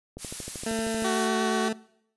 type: click train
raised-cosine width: 2 ms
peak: -24 dBFS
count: 12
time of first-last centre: 0.17-1.023 s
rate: 12.9 Hz
type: noise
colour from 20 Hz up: blue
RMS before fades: -34 dBFS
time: 0.18-1.3 s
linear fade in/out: 50 ms
type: tone with pitch glide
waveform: 20% pulse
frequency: 224.2 to 220.2 Hz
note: A3 to A3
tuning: +33 to +2 cents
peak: -22 dBFS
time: 0.66-1.73 s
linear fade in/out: 5 ms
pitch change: -31 cents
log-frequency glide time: 0.87-1.45 s
type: tone with vibrato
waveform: 15% pulse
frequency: 375.8 Hz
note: F#4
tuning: 27 cents sharp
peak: -20 dBFS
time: 1.04-1.69 s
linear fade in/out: 10 ms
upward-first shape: triangle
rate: 8.4 Hz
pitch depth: 22 cents each way
effects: noise-tail reverb RT60 0.7 s tail -21 dB re dry + resampled to 24000 Hz